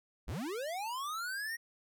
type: linear sweep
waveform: square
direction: up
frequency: 33.72 to 1895 Hz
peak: -37 dBFS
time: 0.27-1.57 s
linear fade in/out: 20 ms
effects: none